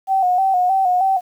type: tone with vibrato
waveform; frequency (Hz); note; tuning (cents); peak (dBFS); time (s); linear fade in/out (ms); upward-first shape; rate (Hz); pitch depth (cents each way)
sine; 747; F#5; +16; -13; 0.07-1.21; 50; square; 3.2; 54
effects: 8-bit